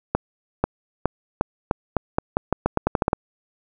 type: accelerating click train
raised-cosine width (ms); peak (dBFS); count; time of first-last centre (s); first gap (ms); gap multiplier
1; -4; 16; 0.15-3.131; 490; 0.85
effects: none